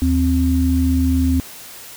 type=tone pair together; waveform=sine; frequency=77.78 / 261.6 Hz; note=D#2 / C4; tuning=0 / 0 cents; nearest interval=octave + major sixth; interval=2100 cents; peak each=-16 dBFS; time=0.02-1.4 s; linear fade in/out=0 ms; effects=white hiss -37 dBFS RMS until 1.96 s